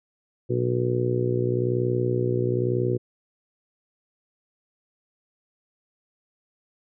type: harmonic tone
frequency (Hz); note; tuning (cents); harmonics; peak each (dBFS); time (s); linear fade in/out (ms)
61; B1; -21; 2 / 3 / 4 / 5 / 6 / 7 / 8; -25 / -35 / -34 / -34 / -25 / -33 / -31; 0.49-2.98; 20
effects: none